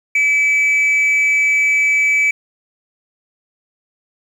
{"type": "tone with frequency modulation", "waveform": "sine", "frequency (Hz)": 2300, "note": "D7", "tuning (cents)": -37, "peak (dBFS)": -9, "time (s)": [0.15, 2.31], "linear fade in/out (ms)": 5, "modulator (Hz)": 266, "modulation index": 0.22, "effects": ["tanh soft clip ceiling -10 dBFS", "7-bit"]}